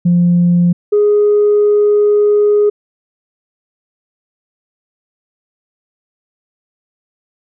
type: tone pair in turn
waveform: sine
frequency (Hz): 174.61 / 415.3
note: F3 / G#4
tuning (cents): 0 / 0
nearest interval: octave + minor third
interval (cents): 1500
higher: second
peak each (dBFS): -6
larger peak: neither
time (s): 0.05-0.73 / 0.92-2.7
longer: second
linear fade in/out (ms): 10
effects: tanh soft clip ceiling -4 dBFS